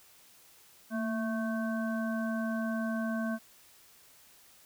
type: harmonic tone with a mistuned harmonic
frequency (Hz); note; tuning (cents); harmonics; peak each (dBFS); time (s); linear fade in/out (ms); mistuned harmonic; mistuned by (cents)
220; A3; 0; 1 / 3 / 5 / 7; -31 / -38 / -44 / -40; 0.9-3.39; 50; 1; +52
effects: white hiss -59 dBFS RMS until 4.65 s